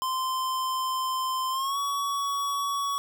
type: tone with pitch glide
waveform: square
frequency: 1038 to 1125.4 Hz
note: C6 to C#6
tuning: -14 to +26 cents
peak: -27 dBFS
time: 0.02-2.98 s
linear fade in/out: 0 ms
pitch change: +140 cents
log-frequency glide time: 1.5-1.78 s
effects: none